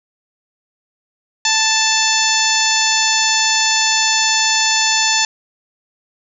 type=harmonic tone; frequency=881 Hz; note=A5; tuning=2 cents sharp; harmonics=1 / 2 / 3 / 4 / 5 / 6 / 7 / 8; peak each=-21 / -21 / -21 / -21 / -21 / -21 / -21 / -21 dBFS; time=1.45-5.25 s; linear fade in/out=2 ms; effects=none